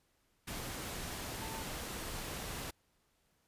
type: tone in noise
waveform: sine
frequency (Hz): 891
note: A5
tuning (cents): +22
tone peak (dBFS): -46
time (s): 1.41-1.63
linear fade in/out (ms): 10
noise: pink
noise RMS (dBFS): -42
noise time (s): 0.47-2.71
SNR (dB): -7
effects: pink hiss -75 dBFS RMS until 3.47 s + resampled to 32000 Hz